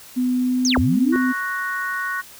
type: tone with pitch glide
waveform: sine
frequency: 251 to 255.8 Hz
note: B3 to C4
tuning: +28 to -39 cents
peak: -17 dBFS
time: 0.16-1.33 s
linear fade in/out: 20 ms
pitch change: +33 cents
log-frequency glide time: 0.38-0.91 s
type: linear two-way sweep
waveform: sine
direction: down then up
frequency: 6645 to 64 to 358.8 Hz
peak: -18 dBFS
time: 0.65-1.16 s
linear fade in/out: 0 ms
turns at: 0.78 s
type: chord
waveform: sine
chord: F# major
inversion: second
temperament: equal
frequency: 1108.7 / 1480 / 1864.7 Hz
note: C#6 / F#6 / A#6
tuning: 0 / 0 / 0 cents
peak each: -28 / -25 / -28 dBFS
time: 1.12-2.22 s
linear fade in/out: 20 ms
effects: white hiss -43 dBFS RMS until 2.39 s